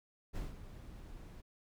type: noise with ADSR envelope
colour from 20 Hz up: brown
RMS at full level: -39 dBFS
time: 0.33-1.42 s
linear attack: 33 ms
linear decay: 170 ms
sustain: -11 dB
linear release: 22 ms
effects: none